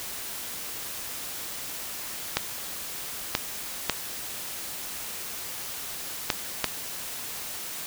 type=clicks; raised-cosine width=0.2 ms; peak=-4 dBFS; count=5; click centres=2.37 / 3.351 / 3.897 / 6.302 / 6.643 s; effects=white hiss -36 dBFS RMS until 7.86 s